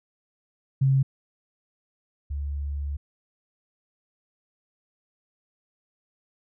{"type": "tone pair in turn", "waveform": "sine", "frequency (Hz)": [134.8, 71.41], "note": ["C#3", "D2"], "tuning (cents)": [-48, -48], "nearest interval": "major seventh", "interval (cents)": 1100, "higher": "first", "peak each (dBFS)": [-17, -27], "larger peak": "first", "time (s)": [[0.81, 1.03], [2.3, 2.97]], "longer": "second", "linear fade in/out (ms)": 10, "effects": []}